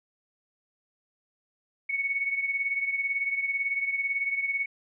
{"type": "beating tone pair", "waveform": "sine", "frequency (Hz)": [2217, 2235], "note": ["C#7", "C#7"], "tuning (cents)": [0, 14], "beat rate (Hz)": 18, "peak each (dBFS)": [-27, -33], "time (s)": [1.89, 4.66], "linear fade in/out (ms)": 10, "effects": []}